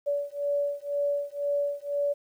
sine beating tone pair, 572 / 574 Hz, D5 / D5, -46 / -40 cents, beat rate 2 Hz, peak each -29 / -29 dBFS, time 0.06-2.14 s, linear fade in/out 20 ms, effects 10-bit

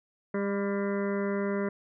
harmonic tone with a mistuned harmonic, 200.1 Hz, G3, 36 cents sharp, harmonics 1 / 2 / 3 / 5 / 6 / 7 / 8 / 9 / 10, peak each -30 / -31 / -36 / -42 / -45 / -43 / -47 / -46 / -45 dBFS, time 0.34-1.69 s, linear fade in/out 5 ms, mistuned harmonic 6, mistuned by -38 cents, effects none

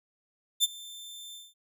sawtooth tone with ADSR envelope, 3558 Hz, A7, 19 cents sharp, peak -16 dBFS, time 0.6-1.54 s, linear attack 37 ms, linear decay 27 ms, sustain -23 dB, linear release 200 ms, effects none

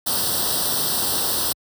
white noise with comb filter, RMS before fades -22 dBFS, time 0.06-1.53 s, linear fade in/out 10 ms, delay 0.22 ms, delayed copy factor +0.9, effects high-pass 60 Hz 12 dB/octave

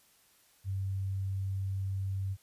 sine tone, 96.6 Hz, G2, 25 cents flat, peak -31 dBFS, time 0.64-2.37 s, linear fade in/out 50 ms, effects white hiss -65 dBFS RMS until 2.42 s + resampled to 32000 Hz

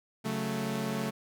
sawtooth chord, F# minor, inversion second, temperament equal, 138.59 / 185 / 220 Hz, C#3 / F#3 / A3, 0 / 0 / 0 cents, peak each -33 / -33 / -29 dBFS, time 0.24-1.11 s, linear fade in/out 20 ms, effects none

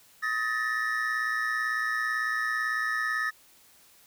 triangle tone cluster, 1266 / 1766 / 1884 Hz, D#6 / A6 / A#6, +30 / +6 / +18 cents, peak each -30 / -27 / -32 dBFS, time 0.22-3.31 s, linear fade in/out 20 ms, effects white hiss -58 dBFS RMS until 4.06 s

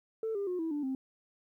sine tone with pitch steps, 444.4 / 400.5 / 361 / 325.3 / 293.2 / 264.2 Hz, A4 / G4 / F#4 / E4 / D4 / C4, +17 / +37 / -43 / -23 / -3 / +17 cents, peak -30 dBFS, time 0.23-0.95 s, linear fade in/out 2 ms, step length 120 ms, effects tanh soft clip ceiling -28 dBFS + 12-bit

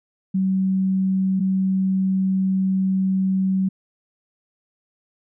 sine tone pair in turn, 190 / 190 Hz, F#3 / F#3, +46 / +46 cents, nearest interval unison, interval 0 cents, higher neither, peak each -17 dBFS, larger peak neither, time 0.34-1.4 / 1.4-3.69 s, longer second, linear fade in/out 10 ms, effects none

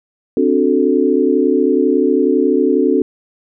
sine chord, D dominant seventh, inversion third, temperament equal, 261.6 / 293.7 / 370 / 440 Hz, C4 / D4 / F#4 / A4, 0 / 0 / 0 / 0 cents, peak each -16 dBFS, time 0.37-3.02 s, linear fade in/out 2 ms, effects none

